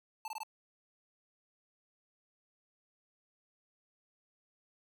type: tone bursts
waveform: square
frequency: 880 Hz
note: A5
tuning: in tune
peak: -39 dBFS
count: 4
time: 0.25-0.433 s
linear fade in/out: 2 ms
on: 30 ms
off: 21 ms
effects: none